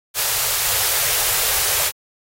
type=band-stop noise; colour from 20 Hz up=white; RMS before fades=-19 dBFS; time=0.14-1.92 s; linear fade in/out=50 ms; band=140 to 400 Hz; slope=48 dB/octave; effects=AAC 48 kbps